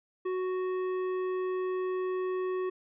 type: tone with tanh clipping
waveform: sine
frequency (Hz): 370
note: F#4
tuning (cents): 0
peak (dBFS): -31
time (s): 0.25-2.7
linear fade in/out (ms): 10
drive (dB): 12
effects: resampled to 8000 Hz